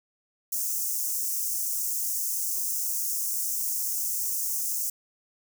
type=high-pass noise; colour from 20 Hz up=white; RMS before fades=-29 dBFS; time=0.52-4.9 s; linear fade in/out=5 ms; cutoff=5700 Hz; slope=48 dB/octave; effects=none